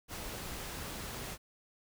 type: noise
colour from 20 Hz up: pink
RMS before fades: -42 dBFS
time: 0.08-1.38 s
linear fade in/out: 50 ms
effects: none